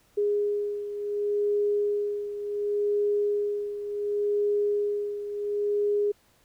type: beating tone pair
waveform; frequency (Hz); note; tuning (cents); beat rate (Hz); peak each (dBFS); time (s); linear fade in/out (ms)
sine; 411.7 / 412.39; G#4 / G#4; -15 / -12; 0.69; -25 / -31; 0.17-6.12; 10
effects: pink hiss -63 dBFS RMS until 6.44 s